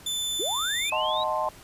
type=tone with pitch glide; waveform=sawtooth; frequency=3520 to 3565 Hz; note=A7 to A7; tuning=0 to +22 cents; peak=-24 dBFS; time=0.06-0.9 s; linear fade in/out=5 ms; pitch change=+22 cents; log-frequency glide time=0.49-0.69 s
type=linear sweep; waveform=sine; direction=up; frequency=300 to 3928 Hz; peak=-29 dBFS; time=0.39-1.24 s; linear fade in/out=10 ms
type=chord; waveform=sine; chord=D# diminished seventh; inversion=none; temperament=equal; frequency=622.3 / 740 / 880 / 1046.5 Hz; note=D#5 / F#5 / A5 / C6; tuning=0 / 0 / 0 / 0 cents; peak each=-29 / -33 / -29 / -29 dBFS; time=0.92-1.49 s; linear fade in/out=2 ms
effects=pink hiss -49 dBFS RMS until 1.63 s + resampled to 32000 Hz